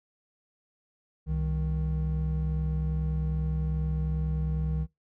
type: tone pair together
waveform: triangle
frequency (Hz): 66.42 / 156.8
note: C2 / D#3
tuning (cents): +27 / +14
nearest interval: octave + minor third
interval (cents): 1487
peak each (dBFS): -27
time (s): 1.26-4.87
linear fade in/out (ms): 50
effects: noise-tail reverb RT60 0.2 s tail -23 dB re dry